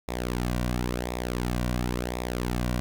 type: tone with flanger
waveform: sawtooth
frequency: 61 Hz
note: B1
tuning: 21 cents flat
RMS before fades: -29 dBFS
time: 0.08-2.8 s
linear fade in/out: 0 ms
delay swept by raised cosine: 0.66 to 2.36 ms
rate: 0.95 Hz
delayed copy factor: -0.7
effects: none